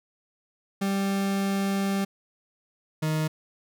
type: tone pair in turn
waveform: 40% pulse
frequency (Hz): 196.4 / 155.88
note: G3 / D#3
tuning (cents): +4 / +4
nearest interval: major third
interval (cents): 400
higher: first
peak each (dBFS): -23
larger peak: neither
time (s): 0.81-2.05 / 3.02-3.28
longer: first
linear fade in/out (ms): 10
effects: none